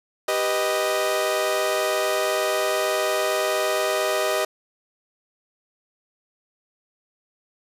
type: chord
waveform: sawtooth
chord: G augmented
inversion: none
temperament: equal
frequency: 392 / 493.9 / 622.3 Hz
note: G4 / B4 / D#5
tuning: 0 / 0 / 0 cents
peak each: -23 / -24 / -19 dBFS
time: 0.28-4.45 s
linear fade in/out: 5 ms
effects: resampled to 32000 Hz + 7-bit